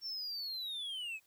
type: linear sweep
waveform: triangle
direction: down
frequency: 5500 to 2489 Hz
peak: -37 dBFS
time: 0.01-1.2 s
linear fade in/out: 50 ms
effects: white hiss -71 dBFS RMS until 1.26 s